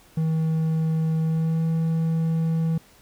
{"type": "tone with pitch glide", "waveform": "triangle", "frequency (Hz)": [160, 162.61], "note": ["D#3", "E3"], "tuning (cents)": [49, -23], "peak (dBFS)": -18, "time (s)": [0.17, 2.78], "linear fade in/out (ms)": 5, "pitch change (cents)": 28, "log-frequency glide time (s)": [1.21, 1.64], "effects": ["pink hiss -54 dBFS RMS until 3.01 s"]}